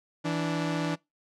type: tone pair together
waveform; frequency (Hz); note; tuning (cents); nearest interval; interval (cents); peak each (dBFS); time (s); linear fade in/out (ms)
sawtooth; 163.91 / 292.4; E3 / D4; -10 / -7; minor seventh; 1003; -26; 0.24-0.96; 20
effects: noise-tail reverb RT60 0.2 s tail -24 dB re dry + low-pass 6000 Hz 12 dB/octave